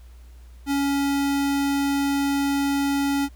square tone, 280 Hz, C#4, 18 cents sharp, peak -21 dBFS, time 0.66-3.29 s, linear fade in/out 50 ms, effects added 60 Hz sine -42 dBFS peak until 3.35 s + pink hiss -59 dBFS RMS until 3.35 s

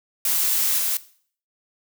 blue noise with level steps, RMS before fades -21 / -23 dBFS, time 0.25-0.97 s, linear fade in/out 2 ms, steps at 0.78 s, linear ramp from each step 10 ms, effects noise-tail reverb RT60 0.5 s tail -17 dB re dry

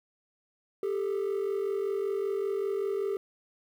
triangle tone pair together, 394.8 / 440 Hz, G4 / A4, +12 / 0 cents, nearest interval major second, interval 188 cents, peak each -26 / -30 dBFS, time 0.83-3.17 s, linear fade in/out 2 ms, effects tanh soft clip ceiling -23 dBFS + 10-bit

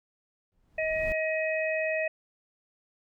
brown noise with exponential growth, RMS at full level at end -34 dBFS, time 0.52-1.12 s, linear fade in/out 0 ms, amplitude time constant 130 ms
harmonic tone, 632 Hz, D#5, 27 cents sharp, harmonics 1 / 3 / 4, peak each -28 / -33 / -33 dBFS, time 0.78-2.08 s, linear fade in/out 5 ms
effects none

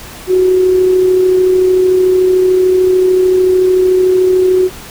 sine tone with amplitude modulation, 370 Hz, F#4, in tune, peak -5 dBFS, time 0.27-4.7 s, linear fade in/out 50 ms, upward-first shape sine, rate 33.5 Hz, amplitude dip 30%, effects pink hiss -31 dBFS RMS until 4.9 s

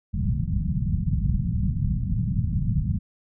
white low-pass noise, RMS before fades -24 dBFS, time 0.13-2.99 s, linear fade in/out 20 ms, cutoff 190 Hz, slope 48 dB/octave, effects none

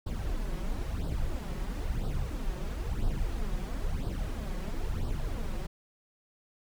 brown noise with flanger, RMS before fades -32 dBFS, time 0.06-5.67 s, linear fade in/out 10 ms, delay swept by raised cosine 0.22 to 5.52 ms, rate 1 Hz, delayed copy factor +0.7, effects none

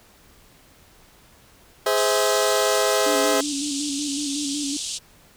sawtooth chord, Ab augmented, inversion none, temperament just, 415.3 / 519.1 / 648.9 Hz, Ab4 / C5 / E5, 0 / -14 / -27 cents, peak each -19 dBFS, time 1.86-3.41 s, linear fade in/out 5 ms
white band-pass noise, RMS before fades -30 dBFS, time 1.96-4.99 s, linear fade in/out 20 ms, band 2900 to 8800 Hz, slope 48 dB/octave
sine tone with vibrato, 286.1 Hz, D4, 45 cents flat, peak -26 dBFS, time 3.06-4.77 s, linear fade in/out 5 ms, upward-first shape square, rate 5.4 Hz, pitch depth 45 cents each way
effects pink hiss -53 dBFS RMS until 5.36 s

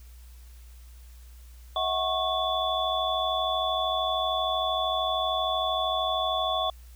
sine tone cluster, 645 / 738 / 1099 / 3455 Hz, E5 / F#5 / C#6 / A7, -38 / -5 / -15 / -32 cents, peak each -30 dBFS, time 1.76-6.7 s, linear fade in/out 2 ms, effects added 60 Hz sine -45 dBFS peak until 6.95 s + white hiss -59 dBFS RMS until 6.95 s

